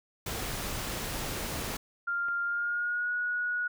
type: noise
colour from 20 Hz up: pink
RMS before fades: -35 dBFS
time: 0.26-1.77 s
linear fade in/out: 5 ms
type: clicks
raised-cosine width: 0.5 ms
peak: -32 dBFS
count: 3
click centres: 0.625 / 1.133 / 2.285 s
type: tone with pitch glide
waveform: sine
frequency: 1396.9 to 1457.9 Hz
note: F6 to F#6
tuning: 0 to -26 cents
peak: -28 dBFS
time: 2.07-3.68 s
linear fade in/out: 10 ms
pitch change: +74 cents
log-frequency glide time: 2.43-3.11 s
effects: none